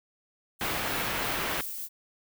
violet noise with tremolo, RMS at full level -35 dBFS, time 0.59-1.89 s, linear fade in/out 50 ms, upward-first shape triangle, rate 3.2 Hz, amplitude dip 25%
white low-pass noise, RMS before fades -32 dBFS, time 0.61-1.61 s, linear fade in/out 0 ms, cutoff 2400 Hz, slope 12 dB/octave
effects none

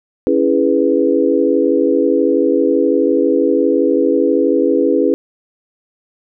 sine chord, C# minor seventh, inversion none, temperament equal, 277.2 / 329.6 / 415.3 / 493.9 Hz, C#4 / E4 / G#4 / B4, 0 / 0 / 0 / 0 cents, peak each -16 dBFS, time 0.27-5.14 s, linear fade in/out 0 ms, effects none

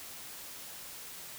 silence, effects white hiss -46 dBFS RMS until 1.38 s

